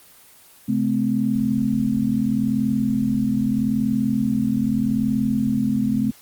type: tone cluster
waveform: sine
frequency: 134.3 / 216.3 / 257.1 Hz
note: C3 / A3 / C4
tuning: +46 / -29 / -30 cents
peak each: -28 / -20 / -22 dBFS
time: 0.68-6.11 s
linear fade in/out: 10 ms
effects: white hiss -49 dBFS RMS until 6.21 s + Opus 24 kbps